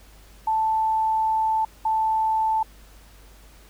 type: tone pair in turn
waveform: sine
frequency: 880 / 880 Hz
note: A5 / A5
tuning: 0 / 0 cents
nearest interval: unison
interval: 0 cents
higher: neither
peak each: -19 dBFS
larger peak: neither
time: 0.47-1.65 / 1.85-2.63 s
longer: first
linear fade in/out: 5 ms
effects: added 50 Hz sine -48 dBFS peak until 3.69 s + pink hiss -53 dBFS RMS until 3.69 s